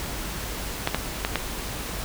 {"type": "clicks", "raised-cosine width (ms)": 0.3, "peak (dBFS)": -6, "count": 4, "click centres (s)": [0.874, 0.946, 1.249, 1.357], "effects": ["added 50 Hz sine -37 dBFS peak until 2.04 s", "pink hiss -33 dBFS RMS until 2.04 s"]}